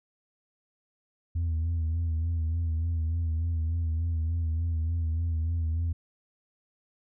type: tone with vibrato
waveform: sine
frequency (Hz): 82.1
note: E2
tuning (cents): -6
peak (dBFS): -23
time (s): 1.35-5.93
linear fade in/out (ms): 10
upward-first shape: sine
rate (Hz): 3.4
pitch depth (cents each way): 52
effects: tanh soft clip ceiling -24 dBFS